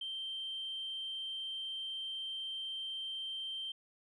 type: tone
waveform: sine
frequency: 3136 Hz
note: G7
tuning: in tune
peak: -37 dBFS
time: 0.01-3.72 s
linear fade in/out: 5 ms
effects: tanh soft clip ceiling -34 dBFS